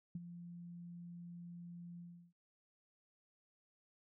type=tone with ADSR envelope; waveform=sine; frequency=173 Hz; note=F3; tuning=16 cents flat; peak=-38 dBFS; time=0.15-2.33 s; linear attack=4 ms; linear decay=32 ms; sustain=-10 dB; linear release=340 ms; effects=none